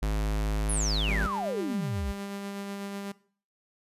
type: tone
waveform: square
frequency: 52.4 Hz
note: G#1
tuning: 16 cents sharp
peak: -26 dBFS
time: 0.02-1.27 s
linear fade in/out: 10 ms
type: exponential sweep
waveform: sine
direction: down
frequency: 11175 to 55 Hz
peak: -29 dBFS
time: 0.69-2.12 s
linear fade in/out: 5 ms
type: tone with tremolo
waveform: sawtooth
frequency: 199.5 Hz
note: G3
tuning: 31 cents sharp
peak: -30 dBFS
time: 1.08-3.12 s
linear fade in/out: 5 ms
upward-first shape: sine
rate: 8.1 Hz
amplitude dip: 25%
effects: noise-tail reverb RT60 0.5 s tail -20 dB re dry + resampled to 32000 Hz